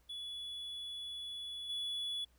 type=tone with level steps; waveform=triangle; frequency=3412 Hz; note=G#7; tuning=46 cents sharp; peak=-40 / -35 dBFS; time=0.09-2.25 s; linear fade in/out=10 ms; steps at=1.69 s; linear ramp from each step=10 ms; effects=added 60 Hz sine -68 dBFS peak until 2.38 s + pink hiss -73 dBFS RMS until 2.38 s